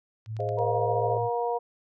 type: tone with pitch glide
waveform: sine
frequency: 110 to 112.31 Hz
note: A2 to A2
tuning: 0 to +36 cents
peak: -31 dBFS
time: 0.26-1.3 s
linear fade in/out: 50 ms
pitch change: +36 cents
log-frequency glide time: 0.42-0.85 s
type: clicks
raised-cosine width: 0.2 ms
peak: -36 / -31 / -36 / -31 / -36 dBFS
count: 5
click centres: 0.261 / 0.367 / 0.404 / 0.49 / 0.588 s
type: chord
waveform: sine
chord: F minor seventh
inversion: first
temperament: equal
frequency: 415.3 / 523.3 / 622.3 / 698.5 Hz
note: Ab4 / C5 / Eb5 / F5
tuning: 0 / 0 / 0 / 0 cents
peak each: -33 dBFS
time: 0.39-1.18 s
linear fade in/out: 5 ms
type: harmonic tone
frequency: 237.5 Hz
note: A#3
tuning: 33 cents sharp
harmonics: 2 / 3 / 4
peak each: -28 / -30 / -31 dBFS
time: 0.57-1.59 s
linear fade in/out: 20 ms
effects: none